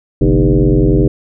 sine tone with frequency modulation, 126.3 Hz, B2, 39 cents sharp, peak -7 dBFS, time 0.21-1.08 s, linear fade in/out 5 ms, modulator 90.3 Hz, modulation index 3.5, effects none

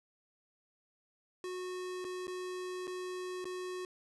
square tone with dropouts, 365.8 Hz, F#4, 20 cents flat, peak -39 dBFS, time 1.44-3.85 s, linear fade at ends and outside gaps 1 ms, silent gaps 2.044-2.049 / 2.27-2.279 / 2.871-2.877 / 3.444-3.454 s, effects resampled to 24000 Hz

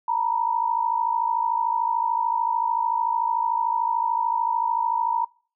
sine tone pair together, 914 / 967.5 Hz, A#5 / B5, -34 / -36 cents, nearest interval minor second, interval 98 cents, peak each -23 dBFS, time 0.08-5.25 s, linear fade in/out 5 ms, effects noise-tail reverb RT60 0.4 s tail -24 dB re dry

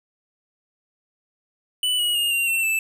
square tone with pitch steps, 2979 / 2908 / 2838 / 2770 / 2703 / 2639 Hz, F#7 / F#7 / F7 / F7 / E7 / E7, +11 / -31 / +27 / -15 / +43 / +1 cents, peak -20 dBFS, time 1.83-2.79 s, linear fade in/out 2 ms, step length 160 ms, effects none

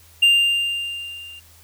triangle tone with level ramp, 2794 Hz, F7, in tune, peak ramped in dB -8 to -36 dBFS, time 0.22-1.4 s, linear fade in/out 10 ms, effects added 83 Hz sine -51 dBFS peak until 1.63 s + white hiss -51 dBFS RMS until 1.63 s

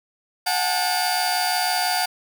sawtooth tone cluster, 726 / 792 / 874 / 4682 Hz, F#5 / G5 / A5 / D8, -33 / +18 / -12 / -6 cents, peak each -19 / -26 / -24 / -23 dBFS, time 0.46-2.06 s, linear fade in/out 10 ms, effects none

